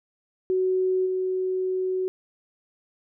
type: tone with level steps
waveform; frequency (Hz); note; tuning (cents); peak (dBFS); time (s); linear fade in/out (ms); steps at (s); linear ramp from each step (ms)
sine; 372.6; F#4; +12; -20 / -23; 0.5-2.08; 0; 1.05; 20
effects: none